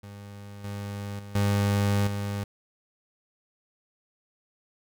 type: tone with level steps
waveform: 30% pulse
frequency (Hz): 101.3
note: G#2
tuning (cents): -43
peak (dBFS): -38 / -30 / -37 / -19 / -26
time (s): 0.03-2.44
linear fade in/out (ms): 5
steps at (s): 0.64 / 1.19 / 1.35 / 2.07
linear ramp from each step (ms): 5
effects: none